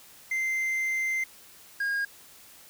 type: tone pair in turn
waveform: triangle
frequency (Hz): 2082 / 1626.9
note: C7 / G#6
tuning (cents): -9 / -36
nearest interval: major third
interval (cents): 427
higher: first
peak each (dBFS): -24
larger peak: neither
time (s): 0.31-1.24 / 1.8-2.05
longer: first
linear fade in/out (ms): 5
effects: white hiss -52 dBFS RMS until 2.69 s